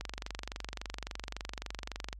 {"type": "click train", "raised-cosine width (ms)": 0.2, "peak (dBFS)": -20, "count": 51, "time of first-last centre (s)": [0.01, 2.129], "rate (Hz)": 23.6, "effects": ["added 50 Hz sine -45 dBFS peak until 2.19 s", "MP3 64 kbps"]}